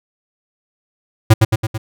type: tone with echo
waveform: square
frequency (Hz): 110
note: A2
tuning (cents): 0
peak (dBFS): -4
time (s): 1.3-1.34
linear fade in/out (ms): 10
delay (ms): 110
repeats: 4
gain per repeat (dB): -4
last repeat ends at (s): 1.78
effects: none